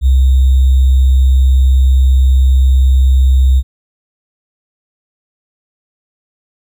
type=tone with sample-and-hold; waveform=sine; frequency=65.41 Hz; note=C2; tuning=in tune; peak=-5 dBFS; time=0.01-3.63 s; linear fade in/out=50 ms; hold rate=3675 Hz; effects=none